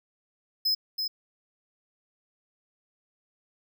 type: tone with echo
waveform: square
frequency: 5100 Hz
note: D#8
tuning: 42 cents sharp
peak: -23 dBFS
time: 0.65-0.75 s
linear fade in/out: 10 ms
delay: 330 ms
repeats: 1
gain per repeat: -5 dB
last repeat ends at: 1.08 s
effects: none